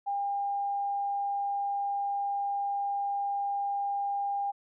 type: tone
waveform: sine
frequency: 803 Hz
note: G5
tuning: 41 cents sharp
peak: -28 dBFS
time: 0.06-4.52 s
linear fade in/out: 20 ms
effects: none